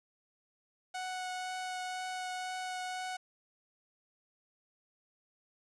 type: tone with vibrato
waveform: sawtooth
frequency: 738 Hz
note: F#5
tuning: 5 cents flat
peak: -33 dBFS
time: 0.94-3.17 s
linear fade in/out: 10 ms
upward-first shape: triangle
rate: 2 Hz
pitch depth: 9 cents each way
effects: resampled to 22050 Hz + 10-bit